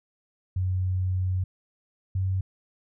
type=tone pair in turn; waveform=sine; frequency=92.5 / 94.55 Hz; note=F#2 / F#2; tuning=0 / +38 cents; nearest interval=unison; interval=38 cents; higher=second; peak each=-23 dBFS; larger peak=neither; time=0.56-1.44 / 2.15-2.41 s; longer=first; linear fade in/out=5 ms; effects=none